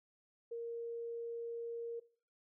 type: tone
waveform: sine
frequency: 466.2 Hz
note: A#4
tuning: in tune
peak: -39 dBFS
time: 0.51-2 s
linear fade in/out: 10 ms
effects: noise-tail reverb RT60 0.4 s tail -18 dB re dry